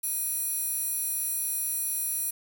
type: tone with high-pass filter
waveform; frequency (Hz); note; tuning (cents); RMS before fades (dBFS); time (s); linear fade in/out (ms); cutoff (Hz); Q
square; 830.6; G#5; 0; -30; 0.03-2.31; 10; 11000; 2.6
effects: 8-bit